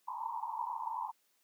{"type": "band-pass noise", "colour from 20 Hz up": "white", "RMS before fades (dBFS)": -39, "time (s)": [0.07, 1.12], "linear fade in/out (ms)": 20, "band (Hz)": [880, 1000], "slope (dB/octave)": 96, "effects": ["white hiss -74 dBFS RMS until 1.43 s", "high-pass 200 Hz 12 dB/octave"]}